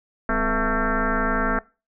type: tone with frequency modulation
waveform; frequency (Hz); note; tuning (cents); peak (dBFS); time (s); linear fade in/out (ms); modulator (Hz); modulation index
sine; 660; E5; +2; -19; 0.29-1.59; 2; 229; 4.4
effects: noise-tail reverb RT60 0.3 s tail -21 dB re dry